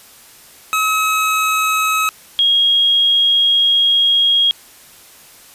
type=tone pair in turn; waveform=25% pulse / sine; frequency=1281 / 3275 Hz; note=E6 / G#7; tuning=-50 / -25 cents; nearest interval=octave + major third; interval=1625 cents; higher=second; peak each=-10 dBFS; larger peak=neither; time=0.73-2.09 / 2.39-4.51 s; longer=second; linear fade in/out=0 ms; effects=white hiss -43 dBFS RMS until 5.54 s + resampled to 32000 Hz